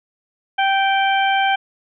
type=harmonic tone; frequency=781 Hz; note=G5; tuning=7 cents flat; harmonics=1 / 2 / 3 / 4; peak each=-16 / -21 / -24 / -25 dBFS; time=0.58-1.56 s; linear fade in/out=10 ms; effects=none